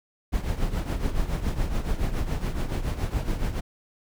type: noise with tremolo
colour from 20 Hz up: brown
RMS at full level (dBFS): -23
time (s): 0.32-3.61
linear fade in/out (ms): 20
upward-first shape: triangle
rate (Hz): 7.1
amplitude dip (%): 75
effects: none